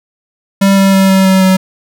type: tone with pitch steps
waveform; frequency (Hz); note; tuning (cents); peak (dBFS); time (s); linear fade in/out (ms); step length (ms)
square; 196 / 194.42 / 192.86 / 191.3 / 189.76 / 188.23; G3 / G3 / G3 / G3 / F#3 / F#3; 0 / -14 / -28 / -42 / +44 / +30; -6; 0.61-1.57; 10; 160
effects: none